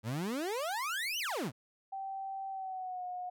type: exponential two-way sweep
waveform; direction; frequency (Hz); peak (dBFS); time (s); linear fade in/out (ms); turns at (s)
30% pulse; up then down; 101.9 to 3105 to 101.9; -31; 0.03-1.52; 50; 1.19
type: tone with pitch glide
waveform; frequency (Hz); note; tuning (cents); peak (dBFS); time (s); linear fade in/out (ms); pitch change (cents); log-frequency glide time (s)
sine; 776 to 724; G5 to F#5; -18 to -38; -37; 1.92-3.3; 10; -120; 2.5-3.04
effects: none